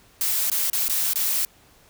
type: noise with dropouts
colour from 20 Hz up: blue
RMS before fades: -23 dBFS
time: 0.21-1.45 s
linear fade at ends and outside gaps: 1 ms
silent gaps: 0.5-0.516 / 0.7-0.731 / 0.882-0.897 / 1.134-1.157 s
effects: pink hiss -55 dBFS RMS until 1.89 s